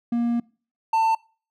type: tone pair in turn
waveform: triangle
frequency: 236.2 / 894.1 Hz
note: A#3 / A5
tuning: +23 / +28 cents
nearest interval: octave + major seventh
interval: 2305 cents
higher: second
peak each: -18 / -15 dBFS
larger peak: second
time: 0.12-0.4 / 0.93-1.15 s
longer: first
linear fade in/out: 5 ms
effects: noise-tail reverb RT60 0.4 s tail -24 dB re dry

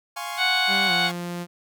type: chord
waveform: sawtooth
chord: Db major seventh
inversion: first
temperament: equal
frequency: 698.5 / 830.6 / 1046.5 / 1108.7 Hz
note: F5 / Ab5 / C6 / Db6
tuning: 0 / 0 / 0 / 0 cents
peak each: -31 / -31 / -34 / -31 dBFS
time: 0.16-1.12 s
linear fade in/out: 10 ms
type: harmonic tone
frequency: 740 Hz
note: F#5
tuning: in tune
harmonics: 1 / 2 / 3 / 4 / 5 / 6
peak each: -28 / -26 / -24 / -29 / -26 / -28 dBFS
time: 0.37-1.11 s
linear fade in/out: 50 ms
type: tone with pitch glide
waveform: sawtooth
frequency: 196 to 174.62 Hz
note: G3 to F3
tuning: 0 to 0 cents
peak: -25 dBFS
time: 0.67-1.47 s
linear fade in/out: 50 ms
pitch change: -200 cents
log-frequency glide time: 0.86-0.92 s
effects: none

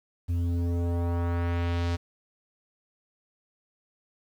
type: tone with low-pass filter sweep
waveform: square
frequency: 86 Hz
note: F2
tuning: 26 cents flat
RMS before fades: -27 dBFS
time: 0.28-1.97 s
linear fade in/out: 20 ms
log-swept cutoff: 170 to 5700 Hz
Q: 1.1
effects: 9-bit

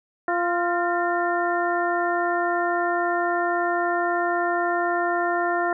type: harmonic tone with a mistuned harmonic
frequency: 347.7 Hz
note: F4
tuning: 8 cents flat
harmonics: 1 / 2 / 3 / 4 / 5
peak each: -26 / -24 / -30 / -28 / -30 dBFS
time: 0.28-5.73 s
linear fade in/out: 2 ms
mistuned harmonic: 5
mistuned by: +62 cents
effects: none

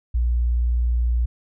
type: tone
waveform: sine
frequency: 59.6 Hz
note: A#1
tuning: 39 cents sharp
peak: -17 dBFS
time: 0.14-1.26 s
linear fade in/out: 10 ms
effects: none

